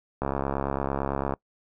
click train, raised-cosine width 1 ms, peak -13 dBFS, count 78, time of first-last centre 0.22-1.338 s, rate 68.9 Hz, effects noise-tail reverb RT60 0.1 s tail -24 dB re dry

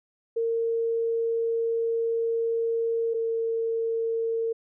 sine tone pair in turn, 458.7 / 455.3 Hz, A#4 / A#4, -28 / -41 cents, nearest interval unison, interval 13 cents, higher first, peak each -23 / -24 dBFS, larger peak first, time 0.36-3.14 / 3.14-4.53 s, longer first, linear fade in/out 10 ms, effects none

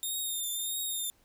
5% pulse tone with vibrato, 3656 Hz, A#7, 34 cents flat, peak -25 dBFS, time 0.03-1.1 s, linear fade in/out 0 ms, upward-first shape triangle, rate 1.6 Hz, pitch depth 55 cents each way, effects pink hiss -67 dBFS RMS until 1.24 s

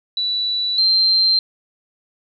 sine tone pair in turn, 3951 / 4144 Hz, B7 / C8, 0 / -17 cents, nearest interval minor second, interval 83 cents, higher second, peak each -18 / -12 dBFS, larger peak second, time 0.17-0.78 / 0.78-1.39 s, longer neither, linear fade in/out 2 ms, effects none

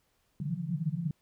pink band-pass noise, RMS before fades -33 dBFS, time 0.4-1.11 s, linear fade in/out 2 ms, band 140 to 180 Hz, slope 96 dB/octave, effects pink hiss -73 dBFS RMS until 1.21 s

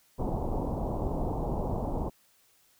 pink low-pass noise, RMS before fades -31 dBFS, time 0.18-2.1 s, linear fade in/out 20 ms, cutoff 950 Hz, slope 48 dB/octave, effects white hiss -65 dBFS RMS until 2.79 s

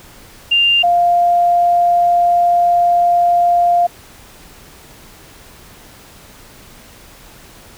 sine tone pair in turn, 2794 / 698.5 Hz, F7 / F5, 0 / 0 cents, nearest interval 2 octaves, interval 2400 cents, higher first, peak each -9 dBFS, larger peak neither, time 0.51-0.83 / 0.83-3.87 s, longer second, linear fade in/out 10 ms, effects pink hiss -41 dBFS RMS until 7.77 s

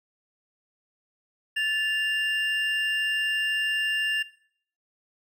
triangle tone pair together, 1748 / 2794 Hz, A6 / F7, -12 / 0 cents, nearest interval minor sixth, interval 812 cents, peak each -25 dBFS, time 1.56-4.23 s, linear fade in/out 10 ms, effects noise-tail reverb RT60 0.6 s tail -18 dB re dry

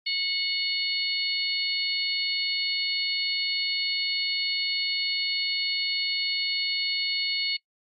harmonic tone, 730 Hz, F#5, 24 cents flat, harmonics 3 / 4 / 5 / 6, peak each -31 / -33 / -35 / -28 dBFS, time 0.06-7.57 s, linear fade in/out 10 ms, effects noise-tail reverb RT60 0.1 s tail -22 dB re dry + Opus 32 kbps

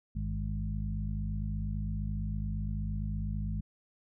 harmonic tone with a mistuned harmonic, 51.91 Hz, G#1, in tune, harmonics 1 / 2 / 3 / 4, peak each -34 / -37 / -39 / -40 dBFS, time 0.15-3.61 s, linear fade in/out 10 ms, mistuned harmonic 2, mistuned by -53 cents, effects none

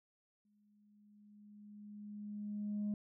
sine tone with exponential growth, 207.7 Hz, G#3, in tune, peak -32 dBFS, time 0.45-2.94 s, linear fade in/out 2 ms, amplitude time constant 540 ms, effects tanh soft clip ceiling -33 dBFS

